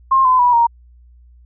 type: tone with pitch steps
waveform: sine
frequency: 1064 / 1019.5 / 976.8 / 935.9 Hz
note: C6 / C6 / B5 / A#5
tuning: +29 / -45 / -19 / +7 cents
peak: -9 dBFS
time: 0.11-0.67 s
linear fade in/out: 10 ms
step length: 140 ms
effects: added 60 Hz sine -43 dBFS peak until 1.45 s